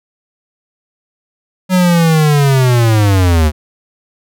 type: linear sweep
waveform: square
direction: down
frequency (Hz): 187.1 to 73.42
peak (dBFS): -8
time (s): 1.69-3.52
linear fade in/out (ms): 50
effects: none